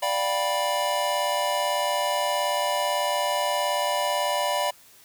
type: chord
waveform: square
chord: G dominant seventh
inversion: second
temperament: just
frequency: 588 / 705.6 / 784 / 980 Hz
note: D5 / F5 / G5 / B5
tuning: +2 / +18 / 0 / -14 cents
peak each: -28 / -31 / -33 / -28 dBFS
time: 0.02-4.71 s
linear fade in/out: 10 ms
effects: white hiss -53 dBFS RMS until 5.04 s